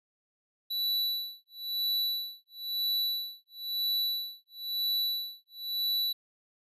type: tone with tremolo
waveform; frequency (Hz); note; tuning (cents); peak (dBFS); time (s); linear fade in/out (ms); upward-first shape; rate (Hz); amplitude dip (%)
square; 3951; B7; 0; -27; 0.7-6.13; 10; sine; 1; 100
effects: resampled to 32000 Hz